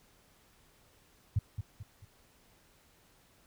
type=tone with echo; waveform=sine; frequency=101.7 Hz; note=G#2; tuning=36 cents flat; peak=-24 dBFS; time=1.36-1.39 s; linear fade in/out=5 ms; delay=220 ms; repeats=3; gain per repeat=-8 dB; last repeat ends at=2.05 s; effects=pink hiss -65 dBFS RMS until 3.46 s